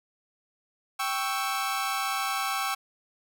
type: chord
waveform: sawtooth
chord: C# diminished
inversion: second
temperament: equal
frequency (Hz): 784 / 1108.7 / 1318.5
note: G5 / C#6 / E6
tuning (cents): 0 / 0 / 0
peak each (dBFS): -28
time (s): 0.99-2.75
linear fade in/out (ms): 10
effects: none